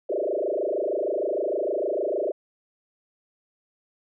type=tone with frequency modulation; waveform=sine; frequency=493.9 Hz; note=B4; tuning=in tune; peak=-23 dBFS; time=0.09-2.32 s; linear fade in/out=10 ms; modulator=26.5 Hz; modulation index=5.2; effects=none

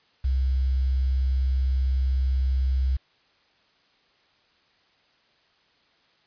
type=tone with quantisation; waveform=sine; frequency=65.41 Hz; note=C2; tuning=in tune; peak=-20 dBFS; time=0.24-2.97 s; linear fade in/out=10 ms; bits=8; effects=white hiss -63 dBFS RMS until 6.26 s + resampled to 11025 Hz

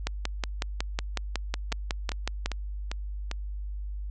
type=two click trains; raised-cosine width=0.2 ms; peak=-15 / -11 dBFS; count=5 / 14; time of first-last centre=1.72-3.314 / 0.07-2.46 s; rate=2.51 / 5.44 Hz; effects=added 50 Hz sine -32 dBFS peak until 4.1 s + resampled to 22050 Hz

